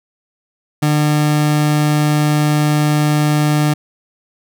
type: tone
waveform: 30% pulse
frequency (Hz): 150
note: D3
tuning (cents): +37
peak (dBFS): -9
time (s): 0.82-3.74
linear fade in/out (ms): 10
effects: none